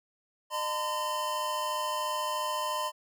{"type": "tone cluster", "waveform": "square", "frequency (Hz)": [608, 907, 1021], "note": ["D#5", "A#5", "C6"], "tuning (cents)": [-40, -48, -43], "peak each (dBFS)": [-37, -39, -32], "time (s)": [0.5, 2.92], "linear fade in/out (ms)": 50, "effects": []}